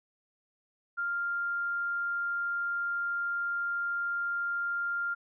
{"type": "tone", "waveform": "sine", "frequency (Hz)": 1396.9, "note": "F6", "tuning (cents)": 0, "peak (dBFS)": -29, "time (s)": [0.97, 5.15], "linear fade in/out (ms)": 20, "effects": []}